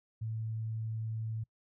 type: tone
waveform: sine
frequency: 111.1 Hz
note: A2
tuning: 17 cents sharp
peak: -34 dBFS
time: 0.21-1.44 s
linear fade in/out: 10 ms
effects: noise-tail reverb RT60 0.1 s tail -26 dB re dry